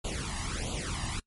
pink noise with flanger, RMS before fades -34 dBFS, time 0.04-1.2 s, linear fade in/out 10 ms, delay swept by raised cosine 0.27 to 1.06 ms, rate 1.5 Hz, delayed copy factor +1, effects noise-tail reverb RT60 0.1 s tail -24 dB re dry + MP3 48 kbps

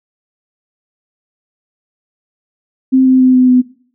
sine tone with pitch steps, 261.6 / 259 / 256.5 / 254 / 251.5 Hz, C4 / C4 / C4 / B3 / B3, 0 / -17 / -34 / +49 / +32 cents, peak -5 dBFS, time 2.92-3.62 s, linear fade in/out 20 ms, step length 140 ms, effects noise-tail reverb RT60 0.5 s tail -18 dB re dry

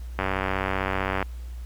click train, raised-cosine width 0.5 ms, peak -10 dBFS, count 100, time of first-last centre 0.19-1.227 s, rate 95.5 Hz, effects added 60 Hz sine -33 dBFS peak until 1.65 s + pink hiss -55 dBFS RMS until 1.65 s

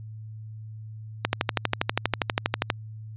click train, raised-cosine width 0.3 ms, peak -5 dBFS, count 19, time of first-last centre 1.25-2.702 s, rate 12.4 Hz, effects added 109 Hz sine -37 dBFS peak until 3.16 s + resampled to 8000 Hz

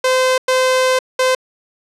sawtooth tone bursts at uneven times, 515 Hz, C5, 28 cents flat, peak -8 dBFS, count 3, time 0.04-0.38 / 0.48-0.99 / 1.19-1.35 s, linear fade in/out 5 ms, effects low-pass 9000 Hz 12 dB/octave

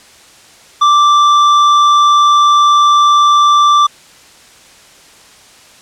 sine tone with hard clipping, 1174 Hz, D6, 1 cent flat, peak -7 dBFS, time 0.81-3.87 s, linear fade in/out 10 ms, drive 8 dB, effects white hiss -41 dBFS RMS until 5.81 s + low-pass 8000 Hz 12 dB/octave

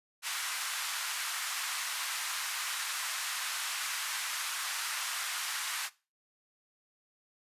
pink band-pass noise, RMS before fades -36 dBFS, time 0.22-5.9 s, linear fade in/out 50 ms, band 1100 to 13000 Hz, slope 24 dB/octave, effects noise-tail reverb RT60 0.3 s tail -19 dB re dry + resampled to 32000 Hz

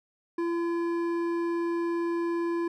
sine tone with hard clipping, 339.7 Hz, F4, 48 cents flat, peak -28 dBFS, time 0.38-2.68 s, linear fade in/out 5 ms, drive 10 dB, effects none

